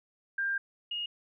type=tone pair in turn; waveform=sine; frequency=1594 / 2862 Hz; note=G6 / F7; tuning=+28 / +42 cents; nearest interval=minor seventh; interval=1014 cents; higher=second; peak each=-28 / -32 dBFS; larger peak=first; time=0.38-0.58 / 0.91-1.06 s; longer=first; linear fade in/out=5 ms; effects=none

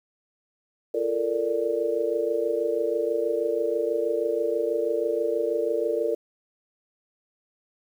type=chord; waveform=sine; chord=Bb major seventh; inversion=second; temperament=equal with one note detuned; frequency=342.4 / 440 / 466.2 / 587.3 Hz; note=F4 / A4 / Bb4 / D5; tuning=-34 / 0 / 0 / 0 cents; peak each=-31 / -28 / -26 / -29 dBFS; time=0.94-6.15 s; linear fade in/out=5 ms; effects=9-bit

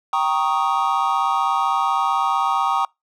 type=chord; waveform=triangle; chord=Eb dominant seventh; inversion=first; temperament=equal; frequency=784 / 932.3 / 1108.7 / 1244.5 Hz; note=G5 / Bb5 / Db6 / Eb6; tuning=0 / 0 / 0 / 0 cents; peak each=-21 dBFS; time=0.13-2.85 s; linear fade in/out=2 ms; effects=noise-tail reverb RT60 0.2 s tail -26 dB re dry

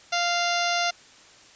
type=harmonic tone with a mistuned harmonic; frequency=696 Hz; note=F5; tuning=6 cents flat; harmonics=1 / 2 / 3 / 4 / 5 / 6 / 7 / 8 / 9; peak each=-26 / -29 / -31 / -32 / -33 / -34 / -34 / -35 / -36 dBFS; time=0.12-0.91 s; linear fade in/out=10 ms; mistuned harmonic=5; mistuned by=+20 cents; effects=white hiss -51 dBFS RMS until 1.55 s + resampled to 16000 Hz

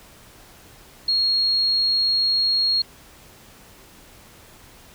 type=tone; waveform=sine; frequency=4287 Hz; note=C8; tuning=41 cents sharp; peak=-17 dBFS; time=1.08-2.82 s; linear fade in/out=5 ms; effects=pink hiss -48 dBFS RMS until 4.94 s

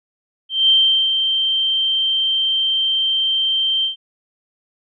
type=tone with ADSR envelope; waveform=sine; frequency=3136 Hz; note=G7; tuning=in tune; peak=-9 dBFS; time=0.49-3.96 s; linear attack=200 ms; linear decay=400 ms; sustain=-6 dB; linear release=120 ms; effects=none

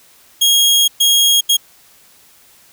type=tone bursts at uneven times; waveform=sawtooth; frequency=3274 Hz; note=G#7; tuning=25 cents flat; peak=-6 dBFS; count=3; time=0.41-0.88 / 1-1.41 / 1.49-1.57 s; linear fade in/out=10 ms; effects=white hiss -48 dBFS RMS until 2.72 s

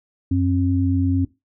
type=tone pair together; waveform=sine; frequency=92.5 / 268.5 Hz; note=F#2 / C4; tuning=0 / +45 cents; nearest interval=octave + tritone; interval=1845 cents; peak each=-19 dBFS; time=0.31-1.25 s; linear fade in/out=5 ms; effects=noise-tail reverb RT60 0.2 s tail -17 dB re dry

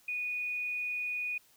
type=tone; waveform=sine; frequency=2468 Hz; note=D#7; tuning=15 cents flat; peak=-32 dBFS; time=0.08-1.38 s; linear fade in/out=5 ms; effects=white hiss -64 dBFS RMS until 1.56 s

